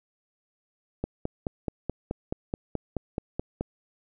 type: click train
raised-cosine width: 2 ms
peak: -15 dBFS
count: 13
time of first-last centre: 1.04-3.61 s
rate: 4.67 Hz
effects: none